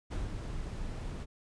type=noise with ADSR envelope; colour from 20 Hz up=brown; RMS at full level=-34 dBFS; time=0.1-1.26 s; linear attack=23 ms; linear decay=140 ms; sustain=-4 dB; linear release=37 ms; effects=resampled to 22050 Hz